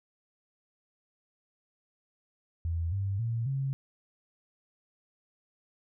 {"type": "tone with pitch steps", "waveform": "sine", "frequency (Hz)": [83.5, 98.16, 115.39, 135.65], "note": ["E2", "G2", "A#2", "C#3"], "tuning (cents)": [23, 3, -17, -37], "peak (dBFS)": -28, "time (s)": [2.65, 3.73], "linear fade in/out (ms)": 0, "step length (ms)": 270, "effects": []}